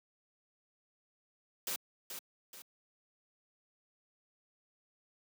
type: noise with echo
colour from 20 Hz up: white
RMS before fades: -37 dBFS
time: 1.67-1.76 s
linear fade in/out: 2 ms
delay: 430 ms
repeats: 2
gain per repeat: -7 dB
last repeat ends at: 2.62 s
effects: high-pass 200 Hz 12 dB/octave